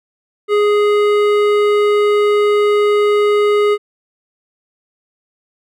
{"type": "tone with hard clipping", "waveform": "sine", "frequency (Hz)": 415.3, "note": "G#4", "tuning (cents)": 0, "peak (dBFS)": -12, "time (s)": [0.48, 3.78], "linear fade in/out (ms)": 50, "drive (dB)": 13, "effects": []}